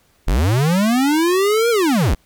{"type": "linear two-way sweep", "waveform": "square", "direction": "up then down", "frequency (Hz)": [33.79, 479.1, 33.79], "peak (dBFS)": -14, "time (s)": [0.27, 2.15], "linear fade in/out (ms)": 10, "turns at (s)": 1.7, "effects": ["pink hiss -58 dBFS RMS until 2.25 s"]}